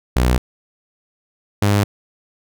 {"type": "tone pair in turn", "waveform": "sawtooth", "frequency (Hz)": [61.9, 101.91], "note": ["B1", "G#2"], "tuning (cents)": [5, -32], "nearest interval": "major sixth", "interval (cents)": 863, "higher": "second", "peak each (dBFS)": -9, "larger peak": "neither", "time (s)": [[0.16, 0.38], [1.62, 1.84]], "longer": "neither", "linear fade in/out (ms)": 5, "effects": []}